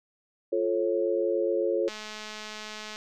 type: chord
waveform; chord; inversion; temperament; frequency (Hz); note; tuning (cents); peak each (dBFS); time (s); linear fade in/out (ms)
sine; F augmented; none; just; 349.2 / 436.5 / 545.7; F4 / A4 / C#5; 0 / -14 / -27; -28; 0.52-1.89; 10
type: click train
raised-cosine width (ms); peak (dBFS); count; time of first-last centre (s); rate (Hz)
0.2; -22; 232; 1.88-2.959; 214
effects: none